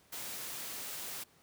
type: noise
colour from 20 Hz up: white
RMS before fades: -42 dBFS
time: 0.12-1.24 s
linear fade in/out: 10 ms
effects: pink hiss -65 dBFS RMS until 1.42 s + high-pass 100 Hz 12 dB/octave